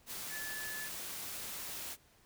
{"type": "tone in noise", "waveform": "sine", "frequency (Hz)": 1729, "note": "A6", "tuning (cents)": -31, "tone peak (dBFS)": -42, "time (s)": [0.29, 0.9], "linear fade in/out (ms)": 50, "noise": "white", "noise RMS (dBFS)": -43, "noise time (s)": [0.06, 1.97], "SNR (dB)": -2, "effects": ["pink hiss -66 dBFS RMS until 2.25 s"]}